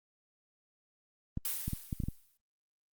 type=clicks; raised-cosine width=5 ms; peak=-22 dBFS; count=7; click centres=1.374 / 1.68 / 1.733 / 1.928 / 2.002 / 2.037 / 2.085 s
type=noise with exponential decay; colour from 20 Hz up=blue; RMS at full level=-33 dBFS; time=1.45-2.37 s; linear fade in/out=1 ms; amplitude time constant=200 ms
effects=Opus 32 kbps